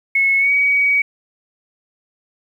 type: tone with pitch glide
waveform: sine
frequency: 2190 to 2261 Hz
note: C#7 to C#7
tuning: -22 to +34 cents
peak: -12 dBFS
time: 0.15-1.02 s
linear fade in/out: 5 ms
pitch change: +56 cents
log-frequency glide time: 0.38-0.51 s
effects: 8-bit